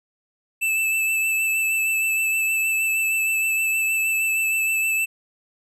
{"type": "tone with vibrato", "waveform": "square", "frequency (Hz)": 2637, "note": "E7", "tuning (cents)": 0, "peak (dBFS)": -20, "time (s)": [0.61, 5.06], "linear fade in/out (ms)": 20, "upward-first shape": "sine", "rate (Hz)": 6.4, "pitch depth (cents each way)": 18, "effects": []}